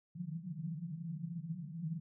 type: band-pass noise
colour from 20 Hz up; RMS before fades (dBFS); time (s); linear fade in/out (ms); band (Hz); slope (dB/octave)
pink; -42; 0.15-2; 10; 150 to 180; 96
effects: none